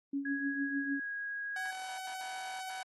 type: tone with tremolo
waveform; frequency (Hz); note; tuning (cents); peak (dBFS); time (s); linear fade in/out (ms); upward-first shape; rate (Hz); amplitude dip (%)
sine; 279.1; C#4; +12; -30; 0.13-1; 5; triangle; 6.6; 75
type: tone with pitch glide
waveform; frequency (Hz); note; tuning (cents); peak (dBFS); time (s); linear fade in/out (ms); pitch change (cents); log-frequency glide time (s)
sine; 1661.2 to 1647.8; G#6 to G#6; 0 to -14; -36; 0.25-1.71; 5; -14; 0.48-1.26
type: tone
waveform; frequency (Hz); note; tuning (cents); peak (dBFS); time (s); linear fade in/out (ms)
sawtooth; 754; F#5; +32; -36; 1.56-2.83; 5
effects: AAC 32 kbps